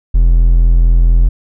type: tone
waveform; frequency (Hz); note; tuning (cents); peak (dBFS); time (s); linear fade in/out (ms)
triangle; 42.17; E1; +40; -3; 0.14-1.29; 10
effects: none